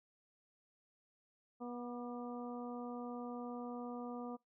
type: harmonic tone with a mistuned harmonic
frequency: 242.9 Hz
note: B3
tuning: 29 cents flat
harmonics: 1 / 2 / 3 / 4 / 5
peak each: -44 / -48 / -50 / -55 / -54 dBFS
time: 1.6-4.37 s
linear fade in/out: 20 ms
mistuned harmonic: 5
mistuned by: -21 cents
effects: noise-tail reverb RT60 0.2 s tail -26 dB re dry